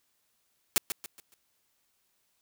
white noise with echo, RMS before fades -23 dBFS, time 0.76-0.78 s, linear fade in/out 0 ms, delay 140 ms, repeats 4, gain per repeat -9 dB, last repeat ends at 1.34 s, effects white hiss -74 dBFS RMS until 2.41 s

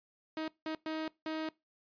sawtooth tone bursts at uneven times, 315.4 Hz, D#4, 24 cents sharp, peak -31 dBFS, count 4, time 0.37-0.48 / 0.66-0.75 / 0.86-1.08 / 1.26-1.49 s, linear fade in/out 2 ms, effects noise-tail reverb RT60 0.2 s tail -21 dB re dry + resampled to 11025 Hz

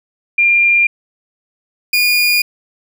sine / 30% pulse tone pair in turn, 2395 / 2433 Hz, D7 / D#7, +33 / -39 cents, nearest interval unison, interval 28 cents, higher second, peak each -8 dBFS, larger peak neither, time 0.38-0.87 / 1.93-2.42 s, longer neither, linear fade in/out 5 ms, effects none

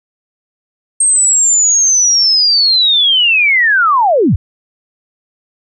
sine linear sweep, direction down, 8500 to 55 Hz, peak -7 dBFS, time 1-4.36 s, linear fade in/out 5 ms, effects none

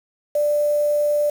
sine tone with quantisation, 590 Hz, D5, 8 cents sharp, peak -16 dBFS, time 0.35-1.3 s, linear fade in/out 5 ms, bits 6, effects none

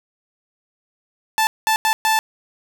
sawtooth tone bursts at uneven times, 879 Hz, A5, 2 cents flat, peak -11 dBFS, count 4, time 1.38-1.47 / 1.67-1.76 / 1.85-1.93 / 2.05-2.19 s, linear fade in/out 0 ms, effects none

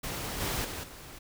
pink noise with level steps, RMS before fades -36 / -32 / -38 / -47 dBFS, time 0.03-1.19 s, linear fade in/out 10 ms, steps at 0.4 / 0.64 / 0.83 s, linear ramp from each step 10 ms, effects none

